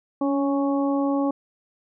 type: harmonic tone with a mistuned harmonic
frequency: 277.2 Hz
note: C#4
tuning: in tune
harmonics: 1 / 2 / 3 / 4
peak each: -21 / -27 / -31 / -33 dBFS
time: 0.21-1.31 s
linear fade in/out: 5 ms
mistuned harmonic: 1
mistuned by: +22 cents
effects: none